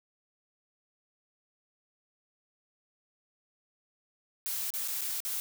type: noise with dropouts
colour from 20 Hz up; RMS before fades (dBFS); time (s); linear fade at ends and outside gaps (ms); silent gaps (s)
blue; -34; 4.46-5.4; 0; 4.704-4.738 / 4.877-4.883 / 5.01-5.016 / 5.203-5.25
effects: none